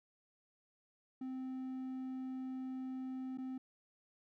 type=tone with dropouts; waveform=triangle; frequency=259.8 Hz; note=C4; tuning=12 cents flat; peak=-38 dBFS; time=1.21-3.58 s; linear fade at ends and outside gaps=5 ms; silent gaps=3.375-3.383 s; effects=none